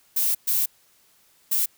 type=noise bursts at uneven times; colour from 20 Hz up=violet; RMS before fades=-22 dBFS; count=3; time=0.16-0.35 / 0.47-0.66 / 1.51-1.66 s; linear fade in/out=10 ms; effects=white hiss -60 dBFS RMS until 1.77 s